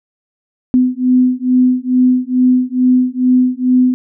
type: beating tone pair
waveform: sine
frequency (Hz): 251.6 / 253.9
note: B3 / B3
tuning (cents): +32 / +48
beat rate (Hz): 2.3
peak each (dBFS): -12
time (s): 0.74-3.94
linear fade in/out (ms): 0
effects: none